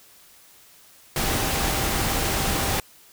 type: tone in noise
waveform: sine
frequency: 784 Hz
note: G5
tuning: in tune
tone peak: -34 dBFS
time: 1.16-2.8 s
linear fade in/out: 2 ms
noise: pink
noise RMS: -24 dBFS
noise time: 1.16-2.8 s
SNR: -13 dB
effects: white hiss -52 dBFS RMS until 3.12 s